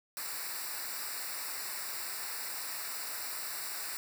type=noise with comb filter; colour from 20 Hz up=white; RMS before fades=-39 dBFS; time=0.17-3.97 s; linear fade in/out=0 ms; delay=0.31 ms; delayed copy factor=-0.9; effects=none